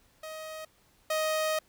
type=tone pair in turn; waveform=sawtooth; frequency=629 / 625.8 Hz; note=D#5 / D#5; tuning=+19 / +10 cents; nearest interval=unison; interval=9 cents; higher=first; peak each=-35 / -23 dBFS; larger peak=second; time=0.23-0.65 / 1.1-1.59 s; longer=second; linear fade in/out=5 ms; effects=pink hiss -65 dBFS RMS until 1.68 s